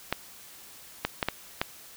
clicks, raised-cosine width 0.3 ms, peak -9 dBFS, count 5, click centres 0.126 / 1.05 / 1.228 / 1.286 / 1.615 s, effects white hiss -49 dBFS RMS until 1.96 s

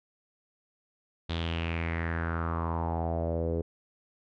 sawtooth tone with low-pass filter sweep, 83.1 Hz, E2, 15 cents sharp, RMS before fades -31 dBFS, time 1.29-3.62 s, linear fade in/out 10 ms, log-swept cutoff 3700 to 440 Hz, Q 4.9, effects none

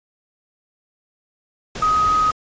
sine tone in noise, 1257 Hz, D#6, 17 cents sharp, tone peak -14 dBFS, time 1.82-2.31 s, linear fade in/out 5 ms, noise pink, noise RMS -30 dBFS, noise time 1.75-2.32 s, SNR +13 dB, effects resampled to 16000 Hz

